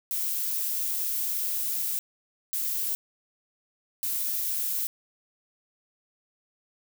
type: noise bursts at uneven times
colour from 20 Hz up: violet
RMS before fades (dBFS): -29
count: 3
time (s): 0.11-1.99 / 2.53-2.95 / 4.03-4.87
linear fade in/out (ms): 0
effects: none